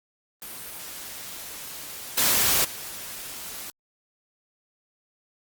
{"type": "noise with level steps", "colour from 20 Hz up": "white", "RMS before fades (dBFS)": [-38, -21, -37], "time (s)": [0.42, 3.7], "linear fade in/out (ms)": 0, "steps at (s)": [2.17, 2.64], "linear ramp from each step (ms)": 10, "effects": ["Opus 32 kbps"]}